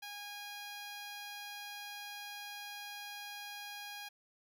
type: tone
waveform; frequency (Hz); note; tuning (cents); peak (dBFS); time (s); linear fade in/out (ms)
10% pulse; 820; G#5; -22; -36; 0.02-4.09; 10
effects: none